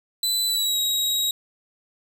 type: tone with pitch glide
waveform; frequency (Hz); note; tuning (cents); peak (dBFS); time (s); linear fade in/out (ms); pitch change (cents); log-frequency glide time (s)
sawtooth; 4000 to 3819; B7 to A#7; +21 to +41; -18; 0.23-1.31; 2; -80; 0.47-0.78
effects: none